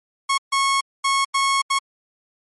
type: tone bursts at uneven times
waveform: sawtooth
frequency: 1096 Hz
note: C#6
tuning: 20 cents flat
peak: -13 dBFS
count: 5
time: 0.29-0.38 / 0.52-0.81 / 1.04-1.25 / 1.34-1.62 / 1.7-1.79 s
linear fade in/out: 10 ms
effects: MP3 48 kbps